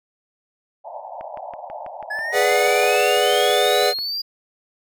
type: band-pass noise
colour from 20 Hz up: pink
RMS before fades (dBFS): -34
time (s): 0.84-2.97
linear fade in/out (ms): 20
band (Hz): 580 to 920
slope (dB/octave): 96
type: click train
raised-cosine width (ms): 0.5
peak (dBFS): -24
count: 18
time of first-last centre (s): 1.21-3.988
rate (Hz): 6.12
type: exponential sweep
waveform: triangle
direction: up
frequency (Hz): 1687 to 4860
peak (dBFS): -22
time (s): 2.1-4.22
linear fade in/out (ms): 10
type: chord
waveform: square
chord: G# half-diminished seventh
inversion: none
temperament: equal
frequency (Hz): 415.3 / 493.9 / 587.3 / 740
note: G#4 / B4 / D5 / F#5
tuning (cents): 0 / 0 / 0 / 0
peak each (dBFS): -22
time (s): 2.32-3.94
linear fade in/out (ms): 50
effects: none